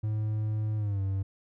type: tone with pitch glide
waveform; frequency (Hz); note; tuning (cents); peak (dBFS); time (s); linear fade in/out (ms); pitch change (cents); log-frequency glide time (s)
triangle; 107.6 to 96.97; A2 to G2; -38 to -18; -25; 0.03-1.23; 10; -180; 0.77-1.01
effects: none